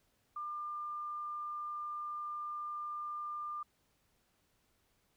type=tone; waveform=sine; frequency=1198 Hz; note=D6; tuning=34 cents sharp; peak=-38 dBFS; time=0.36-3.63 s; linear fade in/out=5 ms; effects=pink hiss -75 dBFS RMS until 5.16 s